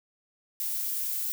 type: noise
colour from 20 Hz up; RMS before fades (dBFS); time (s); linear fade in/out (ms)
violet; -31; 0.6-1.32; 0
effects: none